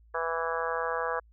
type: harmonic tone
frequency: 164.81 Hz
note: E3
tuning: in tune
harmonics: 3 / 4 / 5 / 6 / 7 / 8 / 9 / 10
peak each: -33 / -37 / -39 / -36 / -35 / -39 / -40 / -37 dBFS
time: 0.14-1.2 s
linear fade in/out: 10 ms
effects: added 56 Hz sine -55 dBFS peak until 1.32 s